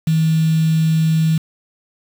sine tone with quantisation, 160 Hz, D#3, 49 cents sharp, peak -12 dBFS, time 0.07-1.38 s, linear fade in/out 5 ms, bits 5, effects none

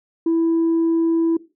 sine tone, 330.2 Hz, E4, 3 cents sharp, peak -13 dBFS, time 0.26-1.37 s, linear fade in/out 5 ms, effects noise-tail reverb RT60 0.3 s tail -19 dB re dry + tanh soft clip ceiling -13 dBFS

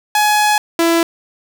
sawtooth tone pair in turn, 842 / 334.1 Hz, G#5 / E4, +24 / +23 cents, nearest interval octave + major third, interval 1601 cents, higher first, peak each -7 dBFS, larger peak neither, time 0.15-0.58 / 0.79-1.03 s, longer first, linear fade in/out 2 ms, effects none

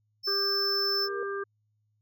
triangle tone, 5290 Hz, E8, 5 cents sharp, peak -25 dBFS, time 0.23-1.09 s, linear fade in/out 50 ms
harmonic tone, 397.5 Hz, G4, 24 cents sharp, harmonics 1 / 3 / 4, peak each -32 / -37 / -38 dBFS, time 0.27-1.44 s, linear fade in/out 10 ms
sine tone with exponential growth, 468 Hz, A#4, 7 cents sharp, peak -32 dBFS, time 0.78-1.23 s, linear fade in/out 2 ms, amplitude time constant 96 ms
effects added 106 Hz sine -70 dBFS peak until 2.01 s

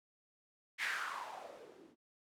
violet noise with low-pass filter sweep, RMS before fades -43 dBFS, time 0.78-1.96 s, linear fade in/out 50 ms, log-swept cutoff 2100 to 260 Hz, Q 4.4, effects none

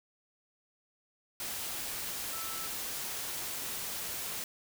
sine tone in noise, 1318.5 Hz, E6, in tune, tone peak -44 dBFS, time 2.33-2.67 s, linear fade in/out 2 ms, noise white, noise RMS -38 dBFS, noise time 1.4-4.44 s, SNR -9 dB, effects none

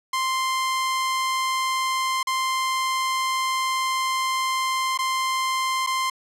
sawtooth tone with dropouts, 1046.5 Hz, C6, in tune, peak -18 dBFS, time 0.13-6.1 s, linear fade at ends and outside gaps 5 ms, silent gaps 2.23-2.27 / 4.976-4.988 / 5.865-5.871 s, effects low-pass 11000 Hz 12 dB/octave

